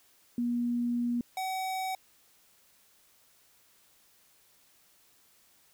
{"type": "tone pair in turn", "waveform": ["sine", "square"], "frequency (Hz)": [240, 755.8], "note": ["B3", "F#5"], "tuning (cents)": [-49, 37], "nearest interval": "octave + minor sixth", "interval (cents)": 1986, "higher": "second", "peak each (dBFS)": [-27, -32], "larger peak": "first", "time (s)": [[0.38, 1.21], [1.37, 1.95]], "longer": "first", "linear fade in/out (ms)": 2, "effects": ["white hiss -64 dBFS RMS until 5.73 s"]}